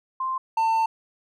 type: tone pair in turn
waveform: sine / triangle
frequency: 1046 / 897 Hz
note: C6 / A5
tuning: -1 / +33 cents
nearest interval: minor third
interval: 266 cents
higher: first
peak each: -24 / -17 dBFS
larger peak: second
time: 0.2-0.38 / 0.57-0.86 s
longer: second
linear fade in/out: 5 ms
effects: none